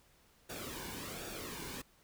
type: noise with flanger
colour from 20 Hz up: pink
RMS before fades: -44 dBFS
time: 0.49-1.82 s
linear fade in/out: 10 ms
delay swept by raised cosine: 0.96 to 1.58 ms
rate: 1.3 Hz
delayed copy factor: -0.6
effects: pink hiss -67 dBFS RMS until 2.03 s